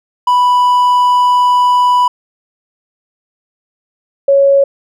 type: tone pair in turn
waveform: triangle / sine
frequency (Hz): 987.8 / 554.4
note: B5 / C#5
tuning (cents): 0 / 0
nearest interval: minor seventh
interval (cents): 1000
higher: first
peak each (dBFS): -5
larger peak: neither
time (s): 0.27-2.08 / 4.28-4.64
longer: first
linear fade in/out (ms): 5
effects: none